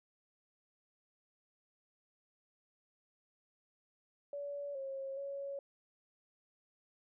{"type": "tone with pitch steps", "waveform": "sine", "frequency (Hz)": [571, 541, 557], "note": ["D5", "C#5", "C#5"], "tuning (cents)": [-49, -42, 8], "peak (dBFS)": -39, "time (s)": [4.33, 5.59], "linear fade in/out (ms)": 2, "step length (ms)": 420, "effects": []}